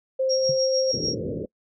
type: tone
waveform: sine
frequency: 526 Hz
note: C5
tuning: 9 cents sharp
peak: -20 dBFS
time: 0.19-0.92 s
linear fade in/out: 10 ms
type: tone with tremolo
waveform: sine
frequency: 5588 Hz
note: F8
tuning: in tune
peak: -23 dBFS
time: 0.29-1.15 s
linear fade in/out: 20 ms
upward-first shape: sine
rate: 6.7 Hz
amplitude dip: 65%
type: tone with exponential decay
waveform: sine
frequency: 143 Hz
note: D3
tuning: 46 cents flat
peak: -24 dBFS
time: 0.49-0.6 s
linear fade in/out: 2 ms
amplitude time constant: 22 ms
type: low-pass noise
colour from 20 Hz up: white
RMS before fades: -29 dBFS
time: 0.93-1.46 s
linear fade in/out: 10 ms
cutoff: 550 Hz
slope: 96 dB/octave
effects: noise-tail reverb RT60 0.1 s tail -25 dB re dry + high-pass 80 Hz 12 dB/octave